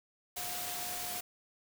sine tone in noise, 715 Hz, F5, 41 cents sharp, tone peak -45 dBFS, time 0.36-1.21 s, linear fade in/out 10 ms, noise white, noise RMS -39 dBFS, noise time 0.36-1.21 s, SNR -9 dB, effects none

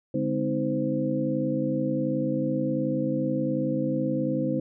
sine tone cluster, 143.7 / 206.4 / 257.7 / 316.3 / 517 Hz, D3 / G#3 / C4 / D#4 / C5, -37 / -10 / -26 / +29 / -21 cents, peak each -31 / -32 / -29 / -29 / -30 dBFS, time 0.14-4.6 s, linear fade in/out 5 ms, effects none

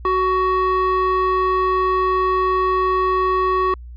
square tone with band-pass filter, 373.1 Hz, F#4, 14 cents sharp, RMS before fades -18 dBFS, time 0.05-3.74 s, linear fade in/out 2 ms, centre 890 Hz, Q 5.7, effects added 60 Hz sine -33 dBFS peak until 3.96 s + resampled to 11025 Hz

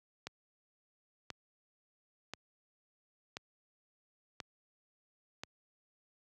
click train, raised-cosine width 0.2 ms, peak -23 dBFS, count 6, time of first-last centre 0.27-5.435 s, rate 0.968 Hz, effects high-pass 80 Hz 12 dB/octave

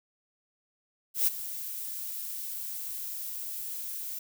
violet noise with ADSR envelope, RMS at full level -23 dBFS, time 1.14-4.19 s, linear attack 130 ms, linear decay 21 ms, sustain -14 dB, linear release 6 ms, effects none

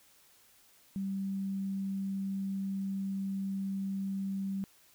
sine tone, 194.6 Hz, G3, 12 cents flat, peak -32 dBFS, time 0.96-4.64 s, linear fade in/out 0 ms, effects white hiss -63 dBFS RMS until 4.94 s

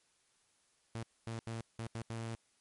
sawtooth tone bursts at uneven times, 114 Hz, A#2, 38 cents flat, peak -35 dBFS, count 6, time 0.95-1.03 / 1.27-1.39 / 1.47-1.61 / 1.79-1.87 / 1.95-2.02 / 2.1-2.35 s, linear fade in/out 0 ms, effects white hiss -73 dBFS RMS until 2.6 s + MP3 48 kbps

